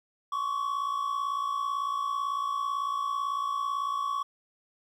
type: tone pair together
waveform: triangle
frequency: 1073 / 1131 Hz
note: C6 / C#6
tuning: +43 / +34 cents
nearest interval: minor second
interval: 91 cents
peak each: -33 / -27 dBFS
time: 0.32-4.23 s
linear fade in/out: 5 ms
effects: 11-bit